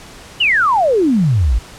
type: exponential sweep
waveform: sine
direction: down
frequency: 3054 to 49 Hz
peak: -10 dBFS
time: 0.4-1.59 s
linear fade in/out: 10 ms
effects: pink hiss -37 dBFS RMS until 1.78 s + low-pass 9000 Hz 12 dB/octave